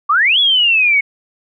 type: exponential two-way sweep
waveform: sine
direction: up then down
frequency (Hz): 1111 to 3434 to 2185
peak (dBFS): -9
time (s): 0.09-1.01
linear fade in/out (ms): 10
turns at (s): 0.39
effects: none